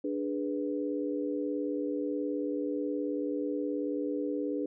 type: chord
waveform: sine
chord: G# diminished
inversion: second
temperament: equal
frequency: 293.7 / 415.3 / 493.9 Hz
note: D4 / G#4 / B4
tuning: 0 / 0 / 0 cents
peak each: -32 / -36 / -36 dBFS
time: 0.04-4.66 s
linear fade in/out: 5 ms
effects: none